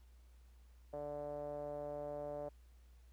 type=tone with low-pass filter; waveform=5% pulse; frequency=146.4 Hz; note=D3; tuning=5 cents flat; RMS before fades=-44 dBFS; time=0.93-2.49 s; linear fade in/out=5 ms; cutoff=600 Hz; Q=5.1; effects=added 60 Hz sine -59 dBFS peak until 3.12 s + pink hiss -75 dBFS RMS until 3.12 s